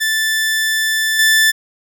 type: tone with level steps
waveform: sawtooth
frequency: 1760 Hz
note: A6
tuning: in tune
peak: -11 / -6 dBFS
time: 0-1.52 s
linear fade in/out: 20 ms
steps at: 1.19 s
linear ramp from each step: 2 ms
effects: none